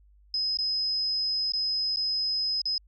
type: tone with dropouts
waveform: sine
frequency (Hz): 5070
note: D#8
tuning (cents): +32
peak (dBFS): -25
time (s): 0.34-2.78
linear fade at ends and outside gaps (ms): 2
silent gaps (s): 0.572-0.587 / 1.521-1.535 / 1.961-1.97 / 2.617-2.655
effects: added 50 Hz sine -55 dBFS peak until 2.87 s